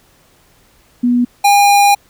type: tone pair in turn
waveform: sine / square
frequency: 243.6 / 810.2 Hz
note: B3 / G#5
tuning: -24 / -43 cents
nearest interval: octave + major sixth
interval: 2081 cents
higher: second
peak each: -9 / -7 dBFS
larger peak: second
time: 1.03-1.25 / 1.44-1.95 s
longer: second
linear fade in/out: 10 ms
effects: pink hiss -51 dBFS RMS until 2.09 s